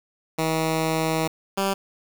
10% pulse tone pair in turn, 160 / 195.31 Hz, D#3 / G3, +49 / -6 cents, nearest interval minor third, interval 345 cents, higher second, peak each -13 dBFS, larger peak neither, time 0.38-1.28 / 1.57-1.74 s, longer first, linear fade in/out 10 ms, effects 7-bit

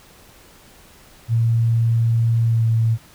sine tone with pitch glide, 115.2 to 113.42 Hz, A#2 to A#2, -20 to -47 cents, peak -14 dBFS, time 1.28-2.98 s, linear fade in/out 50 ms, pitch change -27 cents, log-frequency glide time 2.46-2.66 s, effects pink hiss -48 dBFS RMS until 3.14 s

